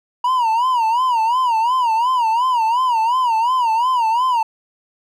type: tone with vibrato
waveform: triangle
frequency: 955 Hz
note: A#5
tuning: 42 cents sharp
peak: -12 dBFS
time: 0.24-4.43 s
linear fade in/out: 5 ms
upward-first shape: sine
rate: 2.8 Hz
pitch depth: 140 cents each way
effects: none